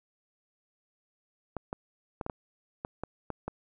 clicks, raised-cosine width 1 ms, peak -20 dBFS, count 9, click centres 1.567 / 1.729 / 2.212 / 2.264 / 2.298 / 2.849 / 3.036 / 3.303 / 3.48 s, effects none

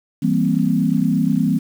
sine chord, C dominant seventh, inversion first, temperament equal, 164.81 / 196 / 233.1 / 261.6 Hz, E3 / G3 / Bb3 / C4, 0 / 0 / 0 / 0 cents, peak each -20 dBFS, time 0.22-1.59 s, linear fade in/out 10 ms, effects 7-bit

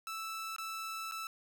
sawtooth tone with dropouts, 1318.5 Hz, E6, in tune, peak -35 dBFS, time 0.07-1.27 s, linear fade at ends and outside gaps 1 ms, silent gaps 0.563-0.583 / 1.113-1.12 s, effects none

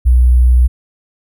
sine tone with sample-and-hold, 61.7 Hz, B1, 1 cent flat, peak -5 dBFS, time 0.05-0.68 s, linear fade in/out 20 ms, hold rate 11025 Hz, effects none

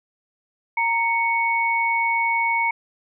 sine tone pair together, 927.2 / 2220 Hz, A#5 / C#7, -10 / +2 cents, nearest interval octave + minor third, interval 1512 cents, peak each -21 dBFS, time 0.77-2.71 s, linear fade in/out 5 ms, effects none

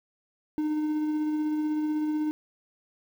triangle tone with tremolo, 305.1 Hz, D#4, 34 cents flat, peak -22 dBFS, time 0.58-2.31 s, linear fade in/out 0 ms, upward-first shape sine, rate 16 Hz, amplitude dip 25%, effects 9-bit

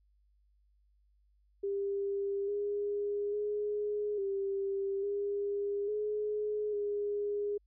sine tone with pitch steps, 398.3 / 409 / 416.5 / 393.1 / 404.6 / 421.5 / 410.8 Hz, G4 / G#4 / G#4 / G4 / G#4 / G#4 / G#4, +28 / -26 / +5 / +5 / -45 / +26 / -19 cents, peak -31 dBFS, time 1.63-7.58 s, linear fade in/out 10 ms, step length 850 ms, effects added 50 Hz sine -66 dBFS peak until 7.66 s

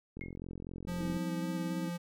click train, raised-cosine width 3 ms, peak -30 dBFS, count 45, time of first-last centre 0.17-1.168 s, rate 44.1 Hz
sine tone with exponential decay, 2152 Hz, C7, 48 cents sharp, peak -39 dBFS, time 0.21-0.36 s, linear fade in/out 0 ms, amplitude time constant 32 ms
square tone with vibrato, 175 Hz, F3, 4 cents sharp, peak -36 dBFS, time 0.87-1.98 s, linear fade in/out 20 ms, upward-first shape square, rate 3.6 Hz, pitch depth 12 cents each way
harmonic tone, 64.3 Hz, C2, 30 cents flat, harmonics 3 / 4 / 5, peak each -42 / -42 / -39 dBFS, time 0.99-1.9 s, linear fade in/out 20 ms
effects none

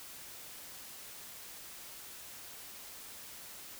silence, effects white hiss -49 dBFS RMS until 3.79 s

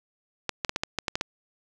clicks, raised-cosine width 0.2 ms, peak -9 dBFS, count 9, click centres 0.493 / 0.648 / 0.694 / 0.761 / 0.835 / 0.987 / 1.082 / 1.155 / 1.211 s, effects none

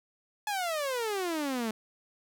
sawtooth exponential sweep, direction down, 858 to 213.3 Hz, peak -26 dBFS, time 0.47-1.71 s, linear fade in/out 2 ms, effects none

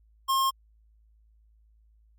square tone, 1070 Hz, C6, 38 cents sharp, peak -23 dBFS, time 0.28-0.51 s, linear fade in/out 20 ms, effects added 54 Hz sine -58 dBFS peak until 2.18 s + Opus 48 kbps

